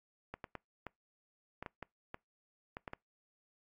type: clicks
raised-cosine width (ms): 0.5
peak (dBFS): -27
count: 11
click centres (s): 0.34 / 0.442 / 0.553 / 0.867 / 1.626 / 1.662 / 1.827 / 2.144 / 2.769 / 2.878 / 2.934
effects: noise-tail reverb RT60 0.2 s tail -25 dB re dry + AAC 48 kbps